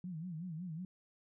sine tone with vibrato, 169.5 Hz, E3, 49 cents sharp, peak -40 dBFS, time 0.04-0.85 s, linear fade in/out 2 ms, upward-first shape sine, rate 5.4 Hz, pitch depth 160 cents each way, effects none

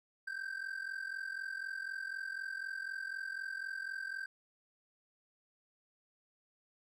triangle ring-modulated tone, 1568 Hz, G6, in tune, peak -34 dBFS, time 0.27-4.26 s, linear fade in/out 5 ms, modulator 22 Hz, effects none

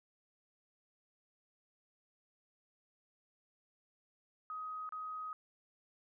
sine tone with dropouts, 1258 Hz, D#6, 19 cents sharp, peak -40 dBFS, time 4.5-5.33 s, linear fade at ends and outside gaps 1 ms, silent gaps 4.891-4.923 s, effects none

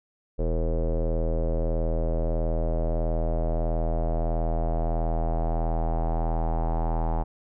square tone with low-pass filter sweep, 40.77 Hz, E1, 18 cents flat, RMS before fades -25 dBFS, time 0.38-7.24 s, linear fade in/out 20 ms, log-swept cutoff 500 to 830 Hz, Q 4.9, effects none

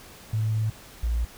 sine tone pair in turn, 109.3 / 57.9 Hz, A2 / A#1, -11 / -11 cents, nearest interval major seventh, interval 1100 cents, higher first, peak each -22 dBFS, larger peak neither, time 0.33-0.7 / 1.03-1.25 s, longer first, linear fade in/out 5 ms, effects pink hiss -47 dBFS RMS until 1.37 s

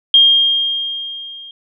sine tone with level ramp, 3220 Hz, G7, 46 cents sharp, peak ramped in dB -4 to -32 dBFS, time 0.14-1.51 s, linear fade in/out 2 ms, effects none

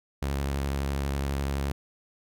sawtooth tone with vibrato, 69.3 Hz, C#2, in tune, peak -23 dBFS, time 0.22-1.72 s, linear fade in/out 5 ms, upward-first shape sine, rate 12 Hz, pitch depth 31 cents each way, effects none

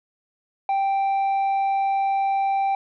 sine tone with tanh clipping, 784 Hz, G5, in tune, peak -20 dBFS, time 0.69-2.75 s, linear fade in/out 2 ms, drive 4 dB, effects none

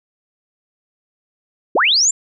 sine linear sweep, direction up, 230 to 7459 Hz, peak -11 dBFS, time 1.75-2.11 s, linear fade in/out 5 ms, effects none

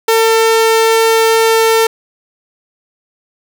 sawtooth tone, 449.8 Hz, A4, 38 cents sharp, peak -4 dBFS, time 0.08-1.87 s, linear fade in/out 5 ms, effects none

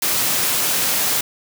white high-pass noise, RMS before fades -19 dBFS, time 0.02-1.21 s, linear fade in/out 5 ms, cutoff 100 Hz, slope 96 dB/octave, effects none

